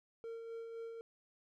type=tone with tremolo; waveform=triangle; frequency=457.8 Hz; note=A#4; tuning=31 cents flat; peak=-40 dBFS; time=0.24-1.01 s; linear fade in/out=0 ms; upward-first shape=sine; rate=3.9 Hz; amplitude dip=35%; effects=none